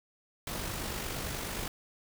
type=noise with amplitude modulation; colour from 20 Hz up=pink; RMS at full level=-35 dBFS; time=0.47-1.68 s; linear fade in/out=2 ms; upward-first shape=sine; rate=49.2 Hz; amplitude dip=40%; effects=none